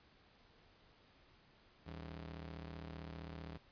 sawtooth ring-modulated tone, 118.8 Hz, A#2, 33 cents sharp, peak -40 dBFS, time 1.86-3.58 s, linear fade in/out 10 ms, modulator 41.7 Hz, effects pink hiss -67 dBFS RMS until 3.71 s + resampled to 11025 Hz

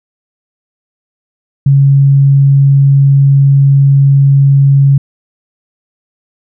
sine tone, 138.59 Hz, C#3, in tune, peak -3 dBFS, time 1.66-4.98 s, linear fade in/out 5 ms, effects none

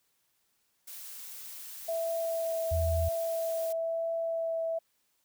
blue noise, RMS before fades -44 dBFS, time 0.87-3.73 s, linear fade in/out 10 ms
sine tone with vibrato, 659.3 Hz, E5, in tune, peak -29 dBFS, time 1.88-4.79 s, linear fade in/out 10 ms, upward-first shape triangle, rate 1 Hz, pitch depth 10 cents each way
sine tone, 81.7 Hz, E2, 15 cents flat, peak -27 dBFS, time 2.71-3.09 s, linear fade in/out 10 ms
effects white hiss -74 dBFS RMS until 5.24 s

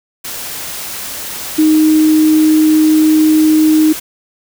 sine tone in noise, 311.1 Hz, D#4, in tune, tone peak -6 dBFS, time 1.58-3.93 s, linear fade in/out 10 ms, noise white, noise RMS -24 dBFS, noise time 0.24-4 s, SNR +15 dB, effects none

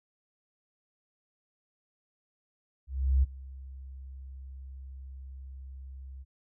sine tone with ADSR envelope, 66.4 Hz, C2, 26 cents sharp, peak -19 dBFS, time 2.87-6.25 s, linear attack 360 ms, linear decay 21 ms, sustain -22 dB, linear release 35 ms, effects none

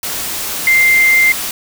sine tone in noise, 2093 Hz, C7, in tune, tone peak -7 dBFS, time 0.67-1.32 s, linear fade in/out 2 ms, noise white, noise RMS -21 dBFS, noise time 0.03-1.51 s, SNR +11 dB, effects none

